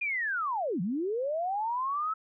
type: linear two-way sweep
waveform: sine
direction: down then up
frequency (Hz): 2465 to 161 to 1315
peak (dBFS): -28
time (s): 0.01-2.14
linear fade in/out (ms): 10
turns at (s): 0.81
effects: none